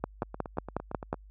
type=two click trains; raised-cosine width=1 ms; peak=-15 / -24 dBFS; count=7 / 9; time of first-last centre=0.04-1.129 / 0.23-1.142 s; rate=5.51 / 8.77 Hz; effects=added 50 Hz sine -44 dBFS peak until 1.3 s + high-pass 60 Hz 12 dB/octave